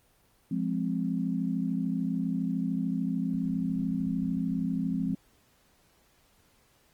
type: chord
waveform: sine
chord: F minor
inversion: none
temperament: equal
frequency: 174.61 / 207.7 / 261.6 Hz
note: F3 / Ab3 / C4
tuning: 0 / 0 / 0 cents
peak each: -31 / -32 / -31 dBFS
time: 0.51-5.15 s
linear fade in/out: 5 ms
effects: pink hiss -65 dBFS RMS until 6.93 s + Opus 24 kbps